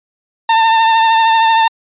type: tone with vibrato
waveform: 40% pulse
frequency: 900 Hz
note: A5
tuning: 39 cents sharp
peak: -7 dBFS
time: 0.49-1.68 s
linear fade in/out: 5 ms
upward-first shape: sine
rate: 13 Hz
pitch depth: 23 cents each way
effects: resampled to 8000 Hz